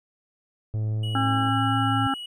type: tone with pitch glide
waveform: sine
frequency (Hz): 108.6 to 112.49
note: A2 to A2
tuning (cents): -22 to +39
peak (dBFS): -24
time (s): 0.74-2.07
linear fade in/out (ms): 0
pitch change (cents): +61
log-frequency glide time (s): 0.85-1.96
type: click train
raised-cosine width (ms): 2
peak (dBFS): -29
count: 81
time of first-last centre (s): 0.74-1.488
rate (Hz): 107
type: tone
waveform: triangle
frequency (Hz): 2921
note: F#7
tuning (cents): -23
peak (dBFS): -32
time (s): 1.03-2.26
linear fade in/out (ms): 5
type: harmonic tone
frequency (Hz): 270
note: C#4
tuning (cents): -45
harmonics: 1 / 3 / 5 / 6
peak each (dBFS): -26 / -27 / -26 / -35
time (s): 1.15-2.14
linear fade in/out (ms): 2
effects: none